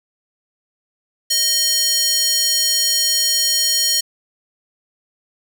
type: tone with high-pass filter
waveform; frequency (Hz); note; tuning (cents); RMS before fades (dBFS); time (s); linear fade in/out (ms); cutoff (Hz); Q
square; 622.3; D#5; 0; -17; 1.3-4.01; 10; 4800; 1.9
effects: none